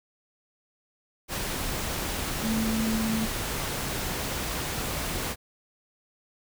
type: tone in noise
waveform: sine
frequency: 221.7 Hz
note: A3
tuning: 13 cents sharp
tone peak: -25 dBFS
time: 2.41-3.28 s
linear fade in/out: 50 ms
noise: pink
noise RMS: -31 dBFS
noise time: 1.28-5.36 s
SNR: +3 dB
effects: none